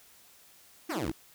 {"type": "tone bursts", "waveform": "sine", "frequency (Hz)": 322.6, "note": "E4", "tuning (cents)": -37, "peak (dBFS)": -32, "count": 4, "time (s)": [0.89, 1.117], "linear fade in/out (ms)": 5, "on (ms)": 35, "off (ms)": 29}
{"type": "exponential sweep", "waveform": "10% pulse", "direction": "down", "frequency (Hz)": [425.8, 46.25], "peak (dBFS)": -24, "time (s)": [0.89, 1.12], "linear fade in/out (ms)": 20}
{"effects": ["white hiss -58 dBFS RMS until 1.34 s"]}